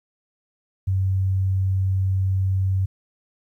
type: tone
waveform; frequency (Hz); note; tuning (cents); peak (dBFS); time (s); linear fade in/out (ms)
sine; 95.2; F#2; +50; -18; 0.87-2.86; 10
effects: 10-bit